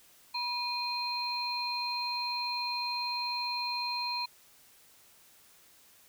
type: tone cluster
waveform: sine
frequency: 973 / 2463 / 4169 Hz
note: B5 / D#7 / C8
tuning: -26 / -18 / -7 cents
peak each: -35 / -39 / -34 dBFS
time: 0.34-4.26 s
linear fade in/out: 10 ms
effects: white hiss -60 dBFS RMS until 6.08 s